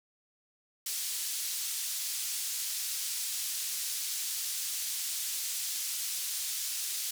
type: band-pass noise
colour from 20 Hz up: pink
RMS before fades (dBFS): -35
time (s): 0.86-7.11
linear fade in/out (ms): 5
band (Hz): 5000 to 15000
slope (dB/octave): 12
effects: none